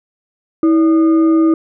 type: tone with frequency modulation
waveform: sine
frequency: 323.2 Hz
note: E4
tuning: 34 cents flat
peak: -8 dBFS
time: 0.63-1.54 s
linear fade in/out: 2 ms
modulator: 898 Hz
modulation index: 0.28
effects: none